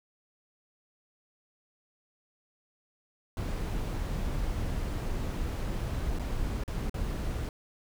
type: noise with dropouts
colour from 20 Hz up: brown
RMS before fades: -32 dBFS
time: 3.37-7.49 s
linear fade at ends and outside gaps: 1 ms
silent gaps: 6.187-6.195 / 6.637-6.678 / 6.896-6.942 s
effects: none